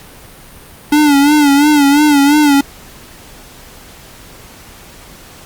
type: tone with vibrato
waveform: square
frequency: 290 Hz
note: D4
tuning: 22 cents flat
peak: -7 dBFS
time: 0.92-2.61 s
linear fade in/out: 5 ms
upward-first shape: sine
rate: 2.9 Hz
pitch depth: 73 cents each way
effects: pink hiss -37 dBFS RMS until 5.45 s + Opus 48 kbps